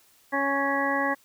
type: harmonic tone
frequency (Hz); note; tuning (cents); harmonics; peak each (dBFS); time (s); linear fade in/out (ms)
277.6; C#4; +3; 1 / 2 / 3 / 4 / 6 / 7; -30 / -30 / -30 / -30 / -30 / -30; 0.32-1.15; 20
effects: white hiss -60 dBFS RMS until 1.24 s